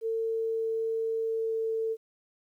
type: tone with pitch glide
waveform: sine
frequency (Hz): 449.8 to 447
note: A4 to A4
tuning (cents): +38 to +27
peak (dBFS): -27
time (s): 0.01-1.97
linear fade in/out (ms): 50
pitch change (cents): -11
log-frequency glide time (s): 1.18-1.7
effects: 11-bit

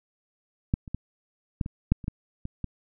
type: clicks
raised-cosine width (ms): 5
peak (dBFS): -10 / -28 / -17 / -13 / -22 / -7 / -27 / -16 / -21 / -18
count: 10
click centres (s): 0.739 / 0.878 / 0.946 / 1.612 / 1.661 / 1.92 / 2.042 / 2.081 / 2.454 / 2.643
effects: none

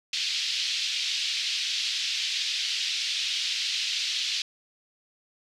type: band-pass noise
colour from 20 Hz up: pink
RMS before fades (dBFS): -29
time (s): 0.13-4.42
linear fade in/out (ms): 2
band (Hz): 2900 to 5000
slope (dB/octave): 24
effects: none

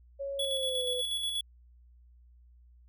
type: tone with pitch glide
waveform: sine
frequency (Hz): 554.4 to 502.5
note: C#5 to B4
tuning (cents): 0 to +30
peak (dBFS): -33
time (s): 0.19-1.02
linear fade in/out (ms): 20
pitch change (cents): -170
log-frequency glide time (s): 0.37-0.87
type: tone with tremolo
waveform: square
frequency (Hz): 3387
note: G#7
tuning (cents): +33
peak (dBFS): -30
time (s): 0.39-1.41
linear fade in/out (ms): 5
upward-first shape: square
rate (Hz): 8.3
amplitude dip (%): 35
effects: added 60 Hz sine -55 dBFS peak until 2.88 s

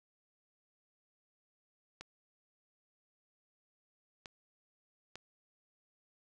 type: clicks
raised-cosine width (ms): 0.2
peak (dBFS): -28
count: 3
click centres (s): 2.01 / 4.258 / 5.156
effects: 11-bit

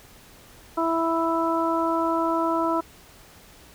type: harmonic tone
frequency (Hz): 329.6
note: E4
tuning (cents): 0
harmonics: 1 / 2 / 3 / 4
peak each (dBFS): -25 / -27 / -26 / -28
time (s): 0.77-2.81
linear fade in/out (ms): 10
effects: pink hiss -50 dBFS RMS until 3.74 s

